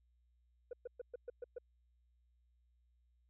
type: tone bursts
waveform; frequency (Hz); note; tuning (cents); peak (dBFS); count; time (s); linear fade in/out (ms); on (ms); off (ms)
sine; 487.7; B4; -22; -39; 7; 0.71-1.584; 5; 22; 120
effects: tanh soft clip ceiling -40 dBFS + added 60 Hz sine -70 dBFS peak until 3.29 s